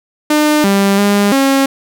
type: tone with pitch steps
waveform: sawtooth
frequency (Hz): 301.5 / 197.9 / 202.8 / 272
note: D4 / G3 / G#3 / C#4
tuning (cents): +46 / +17 / -41 / -33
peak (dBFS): -5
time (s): 0.3-1.66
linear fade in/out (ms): 5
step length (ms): 340
effects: none